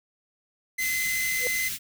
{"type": "tone", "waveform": "45% pulse", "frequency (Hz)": 2047, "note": "C7", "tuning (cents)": -38, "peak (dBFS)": -26, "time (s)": [0.78, 1.69], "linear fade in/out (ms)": 10}
{"type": "band-stop noise", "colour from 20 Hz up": "white", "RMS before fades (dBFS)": -32, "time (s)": [0.78, 1.79], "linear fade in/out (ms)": 50, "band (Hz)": [240, 1700], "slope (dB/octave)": 24}
{"type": "tone with exponential growth", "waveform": "sine", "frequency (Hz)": 493.9, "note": "B4", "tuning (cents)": 0, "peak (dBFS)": -24, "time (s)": [1.36, 1.47], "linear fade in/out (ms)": 0, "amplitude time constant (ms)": 23}
{"effects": []}